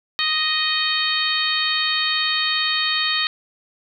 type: harmonic tone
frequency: 622.3 Hz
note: D#5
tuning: in tune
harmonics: 2 / 3 / 4 / 5 / 6 / 7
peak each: -28 / -25 / -27 / -26 / -24 / -25 dBFS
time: 0.19-3.27 s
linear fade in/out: 0 ms
effects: none